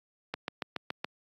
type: click train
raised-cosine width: 0.3 ms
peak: -16 dBFS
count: 6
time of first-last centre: 0.34-1.045 s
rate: 7.09 Hz
effects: high-pass 150 Hz 12 dB/octave + Opus 48 kbps